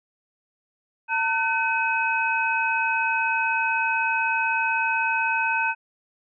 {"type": "tone cluster", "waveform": "sine", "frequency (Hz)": [904, 1516, 2544], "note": ["A5", "F#6", "D#7"], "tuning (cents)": [47, 42, 38], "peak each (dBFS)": -25, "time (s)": [1.08, 5.75], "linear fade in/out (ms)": 50, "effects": []}